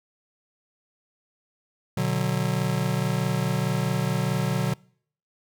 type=chord; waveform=square; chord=B minor; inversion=none; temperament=just; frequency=123.47 / 148.16 / 185.21 Hz; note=B2 / D3 / F#3; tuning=0 / +16 / +2 cents; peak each=-28 dBFS; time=1.97-4.74 s; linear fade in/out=5 ms; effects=noise-tail reverb RT60 0.6 s tail -26 dB re dry